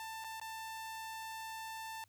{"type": "tone with dropouts", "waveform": "sawtooth", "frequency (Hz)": 889, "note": "A5", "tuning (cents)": 18, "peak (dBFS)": -39, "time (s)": [0, 2.04], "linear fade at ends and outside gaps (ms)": 1, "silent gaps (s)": [[0.241, 0.245], [0.399, 0.414]], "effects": ["added 97 Hz sine -70 dBFS peak until 2.08 s", "white hiss -75 dBFS RMS until 2.08 s"]}